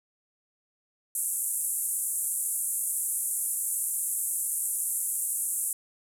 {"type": "band-pass noise", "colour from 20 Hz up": "white", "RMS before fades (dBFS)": -30, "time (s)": [1.15, 5.73], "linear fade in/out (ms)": 2, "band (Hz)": [8000, 12000], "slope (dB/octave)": 48, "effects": []}